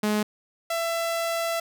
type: tone pair in turn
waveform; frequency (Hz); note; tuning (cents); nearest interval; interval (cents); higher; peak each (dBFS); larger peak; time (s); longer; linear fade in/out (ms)
sawtooth; 211.1 / 668.6; G#3 / E5; +29 / +24; octave + minor sixth; 1995; second; -18 / -21; first; 0.03-0.23 / 0.7-1.6; second; 5
effects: none